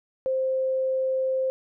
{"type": "tone", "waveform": "sine", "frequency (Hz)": 524, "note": "C5", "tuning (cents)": 2, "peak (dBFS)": -22, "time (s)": [0.26, 1.5], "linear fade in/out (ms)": 0, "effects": []}